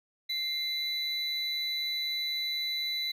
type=tone pair together; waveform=triangle; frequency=2093 / 3976 Hz; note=C7 / B7; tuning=0 / +11 cents; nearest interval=major seventh; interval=1111 cents; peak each=-36 / -29 dBFS; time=0.29-3.12 s; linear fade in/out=10 ms; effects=none